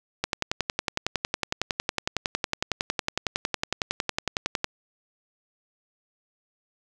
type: click train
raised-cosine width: 0.2 ms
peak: -7 dBFS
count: 49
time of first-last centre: 0.24-4.644 s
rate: 10.9 Hz
effects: none